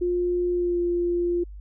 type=tone with pitch glide; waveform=sine; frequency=354 to 348.3 Hz; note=F4 to F4; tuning=+23 to -5 cents; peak=-21 dBFS; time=0.01-1.44 s; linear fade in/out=10 ms; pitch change=-28 cents; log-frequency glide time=0.52-0.79 s; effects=added 50 Hz sine -37 dBFS peak until 1.6 s